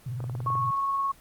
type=tone with vibrato; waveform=sine; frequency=122.5 Hz; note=B2; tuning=14 cents flat; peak=-30 dBFS; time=0.06-0.71 s; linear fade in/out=5 ms; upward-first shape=triangle; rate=19 Hz; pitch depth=230 cents each way
type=clicks; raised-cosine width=1 ms; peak=-25 dBFS; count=8; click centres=0.204 / 0.241 / 0.297 / 0.352 / 0.404 / 0.462 / 0.503 / 0.554 s
type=tone with tremolo; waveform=sine; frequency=1101 Hz; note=C#6; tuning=12 cents flat; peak=-23 dBFS; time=0.46-1.12 s; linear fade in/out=10 ms; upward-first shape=triangle; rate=19 Hz; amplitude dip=25%
effects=pink hiss -55 dBFS RMS until 1.2 s + Opus 24 kbps